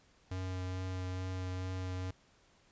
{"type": "tone with vibrato", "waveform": "square", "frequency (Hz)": 92.5, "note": "F#2", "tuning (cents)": 0, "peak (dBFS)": -37, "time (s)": [0.31, 2.11], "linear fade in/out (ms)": 5, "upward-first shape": "triangle", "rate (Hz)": 2.3, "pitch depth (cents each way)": 13, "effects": ["pink hiss -67 dBFS RMS until 2.71 s", "resampled to 16000 Hz"]}